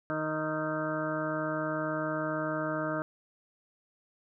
harmonic tone with a mistuned harmonic, 155.56 Hz, D#3, in tune, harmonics 1 / 2 / 3 / 4 / 6 / 7 / 8 / 9 / 10, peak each -39 / -35 / -44 / -34 / -43 / -47 / -39 / -41 / -39 dBFS, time 0.1-3.02 s, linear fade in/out 0 ms, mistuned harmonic 9, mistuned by -42 cents, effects none

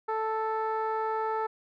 15% pulse tone with low-pass filter, 440 Hz, A4, in tune, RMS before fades -30 dBFS, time 0.08-1.47 s, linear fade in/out 10 ms, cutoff 1100 Hz, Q 1.4, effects none

